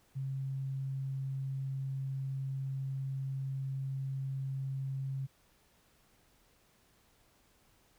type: tone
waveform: sine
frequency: 134.8 Hz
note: C#3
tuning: 48 cents flat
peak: -34 dBFS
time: 0.15-5.27 s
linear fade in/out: 20 ms
effects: pink hiss -68 dBFS RMS until 7.98 s